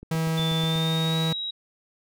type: click train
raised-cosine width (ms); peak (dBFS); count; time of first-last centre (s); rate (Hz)
3; -28; 7; 0.03-0.759; 8.23
type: tone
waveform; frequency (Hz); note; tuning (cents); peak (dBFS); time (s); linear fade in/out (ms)
45% pulse; 161.6; E3; -34; -23; 0.11-1.33; 5
type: tone with pitch glide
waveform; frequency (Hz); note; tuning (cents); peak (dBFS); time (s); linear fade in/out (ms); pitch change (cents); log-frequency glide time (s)
sine; 3520 to 3839; A7 to B7; 0 to -50; -28; 0.37-1.51; 10; +150; 0.6-1.18
effects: none